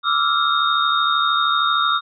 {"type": "tone cluster", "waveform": "sine", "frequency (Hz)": [1168, 1317, 1390, 3696], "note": ["D6", "E6", "F6", "A#7"], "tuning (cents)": [-10, -2, -9, -16], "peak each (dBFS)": -21, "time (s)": [0.03, 2.01], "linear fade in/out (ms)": 50, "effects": []}